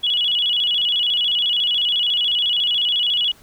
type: tone with vibrato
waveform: sine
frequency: 3136 Hz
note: G7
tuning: in tune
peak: -16 dBFS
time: 0.03-3.32 s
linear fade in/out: 10 ms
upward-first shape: square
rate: 14 Hz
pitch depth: 120 cents each way
effects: pink hiss -50 dBFS RMS until 3.42 s